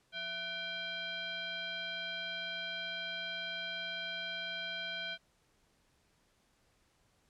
sine tone with frequency modulation, 2349 Hz, D7, in tune, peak -37 dBFS, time 0.12-5.18 s, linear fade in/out 50 ms, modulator 842 Hz, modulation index 1.7, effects pink hiss -72 dBFS RMS until 7.29 s + low-pass 10000 Hz 12 dB/octave

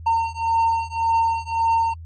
triangle beating tone pair, 911 / 912.8 Hz, A#5 / A#5, -40 / -37 cents, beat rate 1.8 Hz, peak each -19 dBFS, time 0.06-1.94 s, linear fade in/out 10 ms, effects added 82 Hz sine -34 dBFS peak until 2.05 s + MP3 32 kbps

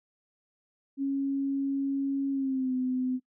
sine tone with pitch glide, 275 to 255.1 Hz, C#4 to C4, -14 to -44 cents, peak -26 dBFS, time 0.97-3.2 s, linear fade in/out 50 ms, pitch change -130 cents, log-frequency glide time 2.31-2.74 s, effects noise-tail reverb RT60 0.1 s tail -21 dB re dry

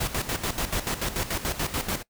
pink noise with tremolo, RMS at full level -27 dBFS, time 0-2.03 s, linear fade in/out 10 ms, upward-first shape square, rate 6.9 Hz, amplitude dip 70%, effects noise-tail reverb RT60 0.1 s tail -20 dB re dry

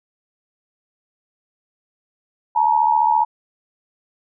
sine tone pair together, 868 / 942.7 Hz, A5 / A#5, -24 / +19 cents, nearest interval minor second, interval 143 cents, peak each -16 dBFS, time 2.55-3.25 s, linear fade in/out 20 ms, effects none

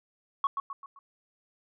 sine tone with echo, 1108.7 Hz, C#6, in tune, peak -21 dBFS, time 0.44-0.47 s, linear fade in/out 2 ms, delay 130 ms, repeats 4, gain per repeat -7 dB, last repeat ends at 0.99 s, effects tanh soft clip ceiling -20 dBFS

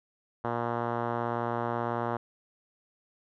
5% pulse tone with low-pass filter, 118.2 Hz, A#2, 24 cents sharp, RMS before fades -31 dBFS, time 0.44-2.17 s, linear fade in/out 5 ms, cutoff 1100 Hz, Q 1.1, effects none

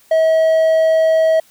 triangle tone, 642 Hz, E5, 46 cents flat, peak -8 dBFS, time 0.11-1.4 s, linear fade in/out 5 ms, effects white hiss -51 dBFS RMS until 1.5 s

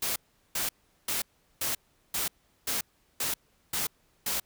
white noise bursts, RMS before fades -30 dBFS, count 9, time 0.02-4.4 s, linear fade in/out 5 ms, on 140 ms, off 390 ms, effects pink hiss -68 dBFS RMS until 4.45 s

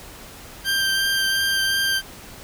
20% pulse tone with vibrato, 1577 Hz, G6, 10 cents sharp, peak -14 dBFS, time 0.64-2.02 s, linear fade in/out 50 ms, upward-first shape triangle, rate 2.8 Hz, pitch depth 11 cents each way, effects pink hiss -41 dBFS RMS until 2.43 s

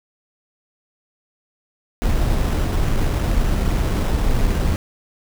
brown noise with sample-and-hold, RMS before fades -18 dBFS, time 2.02-4.76 s, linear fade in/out 0 ms, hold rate 4410 Hz, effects none

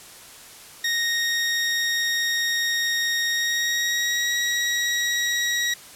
20% pulse tone with pitch glide, 1864.7 to 1910.5 Hz, A#6 to A#6, 0 to +42 cents, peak -16 dBFS, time 0.84-5.74 s, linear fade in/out 5 ms, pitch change +42 cents, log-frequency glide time 3.28-4.34 s, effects white hiss -44 dBFS RMS until 5.95 s + low-pass 12000 Hz 12 dB/octave

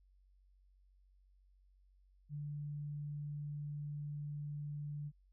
sine tone, 146.7 Hz, D3, 2 cents flat, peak -40 dBFS, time 2.29-5.12 s, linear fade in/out 50 ms, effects added 47 Hz sine -65 dBFS peak until 5.32 s

